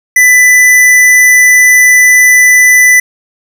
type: tone with hard clipping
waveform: sine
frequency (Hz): 1993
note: B6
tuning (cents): +15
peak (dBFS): -3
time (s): 0.16-3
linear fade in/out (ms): 5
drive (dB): 17
effects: none